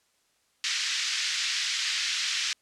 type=band-pass noise; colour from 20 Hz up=white; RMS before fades=-29 dBFS; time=0.64-2.53 s; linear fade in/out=0 ms; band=1700 to 5900 Hz; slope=24 dB/octave; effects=white hiss -69 dBFS RMS until 2.61 s + low-pass 9000 Hz 12 dB/octave